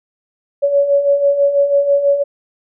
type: beating tone pair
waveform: sine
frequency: 560 / 566.1 Hz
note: C#5 / C#5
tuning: +18 / +36 cents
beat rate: 6.1 Hz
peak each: -18 / -11 dBFS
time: 0.62-2.24 s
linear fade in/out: 20 ms
effects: none